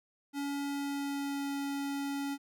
square tone with pitch glide, 282.5 to 280.1 Hz, C#4 to C#4, +33 to +18 cents, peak -34 dBFS, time 0.33-2.38 s, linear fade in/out 50 ms, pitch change -15 cents, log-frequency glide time 0.66-1.52 s, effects none

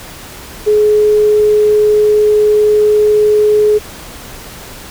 sine tone, 422.4 Hz, G#4, 29 cents sharp, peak -6 dBFS, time 0.66-3.79 s, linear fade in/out 20 ms, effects pink hiss -31 dBFS RMS until 4.9 s

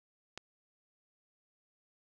click, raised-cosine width 0.2 ms, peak -24 dBFS, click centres 0.376 s, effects none

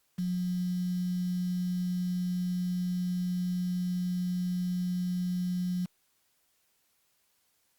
sine tone with quantisation, 180 Hz, F#3, 47 cents flat, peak -28 dBFS, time 0.18-5.86 s, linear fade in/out 10 ms, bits 8, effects white hiss -72 dBFS RMS until 7.78 s + Opus 48 kbps

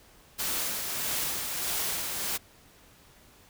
white noise with tremolo, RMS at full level -30 dBFS, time 0.38-2.38 s, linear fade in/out 20 ms, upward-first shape sine, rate 1.6 Hz, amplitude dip 35%, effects pink hiss -57 dBFS RMS until 3.49 s

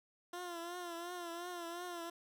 15% pulse tone with vibrato, 347.1 Hz, F4, 11 cents flat, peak -36 dBFS, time 0.33-2.1 s, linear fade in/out 5 ms, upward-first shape triangle, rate 2.8 Hz, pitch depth 70 cents each way, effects none

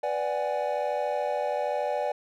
triangle chord, G# half-diminished seventh, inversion first, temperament equal with one note detuned, 493.9 / 587.3 / 749.5 / 830.6 Hz, B4 / D5 / F#5 / G#5, 0 / 0 / +22 / 0 cents, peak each -31 / -27 / -31 / -31 dBFS, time 0.03-2.12 s, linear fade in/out 5 ms, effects none

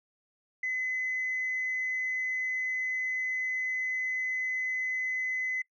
sine tone, 2027 Hz, B6, 45 cents sharp, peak -28 dBFS, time 0.63-5.62 s, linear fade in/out 5 ms, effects noise-tail reverb RT60 0.1 s tail -22 dB re dry + tanh soft clip ceiling -24 dBFS

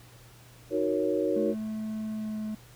sine chord, D# minor seventh, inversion none, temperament equal, 311.1 / 370 / 466.2 / 554.4 Hz, D#4 / F#4 / A#4 / C#5, 0 / 0 / 0 / 0 cents, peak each -30 dBFS, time 0.7-1.55 s, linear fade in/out 50 ms
triangle tone with pitch glide, 217.3 to 215.2 Hz, A3 to A3, -21 to -38 cents, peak -29 dBFS, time 1.36-2.55 s, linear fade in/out 5 ms, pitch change -17 cents, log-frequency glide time 2.06-2.35 s
effects added 120 Hz sine -53 dBFS peak until 2.75 s + pink hiss -55 dBFS RMS until 2.75 s

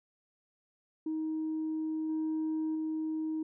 sine tone with level steps, 314.8 Hz, D#4, 20 cents sharp, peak -30 / -28 / -30 dBFS, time 1.06-3.43 s, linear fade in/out 5 ms, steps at 2.09 / 2.75 s, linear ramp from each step 5 ms, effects tanh soft clip ceiling -28 dBFS

